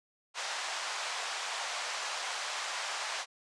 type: band-pass noise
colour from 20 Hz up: pink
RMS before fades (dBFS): -37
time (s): 0.34-3.26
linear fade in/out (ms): 50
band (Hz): 700 to 7400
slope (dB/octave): 24
effects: resampled to 24000 Hz